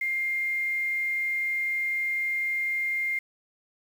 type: tone with quantisation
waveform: sine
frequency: 2112 Hz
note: C7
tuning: 16 cents sharp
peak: -25 dBFS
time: 0.01-3.19 s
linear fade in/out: 5 ms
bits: 8
effects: none